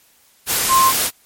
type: tone in noise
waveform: sine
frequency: 1055 Hz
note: C6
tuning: 14 cents sharp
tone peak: -10 dBFS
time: 0.68-0.93 s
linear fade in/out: 50 ms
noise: white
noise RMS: -18 dBFS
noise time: 0.46-1.11 s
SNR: +5 dB
effects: white hiss -54 dBFS RMS until 1.25 s + MP3 64 kbps